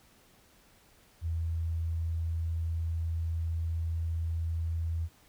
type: tone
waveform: sine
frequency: 82.41 Hz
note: E2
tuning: in tune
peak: -29 dBFS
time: 1.21-5.09 s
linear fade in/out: 50 ms
effects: pink hiss -62 dBFS RMS until 5.28 s